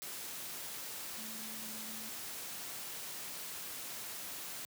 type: tone in noise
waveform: sine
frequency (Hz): 220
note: A3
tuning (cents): 0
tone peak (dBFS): -51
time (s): 1.18-2.09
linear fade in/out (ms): 0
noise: white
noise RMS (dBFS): -44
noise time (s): 0.02-4.65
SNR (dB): -10
effects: high-pass 100 Hz 12 dB/octave